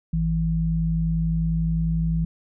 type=tone pair together; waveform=sine; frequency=54.36 / 162.9 Hz; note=A1 / E3; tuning=-20 / -20 cents; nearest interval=octave + perfect fifth; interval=1900 cents; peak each=-25 / -21 dBFS; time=0.13-2.25 s; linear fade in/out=5 ms; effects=none